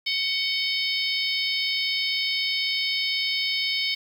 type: harmonic tone with a mistuned harmonic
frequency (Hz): 742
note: F#5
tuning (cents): +5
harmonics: 3 / 4 / 5 / 6 / 7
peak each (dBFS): -28 / -29 / -30 / -31 / -31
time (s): 0.06-3.95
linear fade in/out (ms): 10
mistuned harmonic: 4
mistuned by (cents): +62
effects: 8-bit